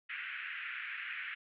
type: band-pass noise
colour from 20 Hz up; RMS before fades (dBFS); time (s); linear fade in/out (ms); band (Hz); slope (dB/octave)
pink; -42; 0.09-1.35; 10; 1500 to 2700; 48
effects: none